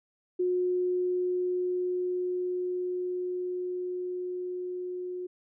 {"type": "tone with level ramp", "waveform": "sine", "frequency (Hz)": 361.7, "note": "F#4", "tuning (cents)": -39, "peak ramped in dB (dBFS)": [-24, -33], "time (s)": [0.39, 5.27], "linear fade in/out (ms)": 10, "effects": []}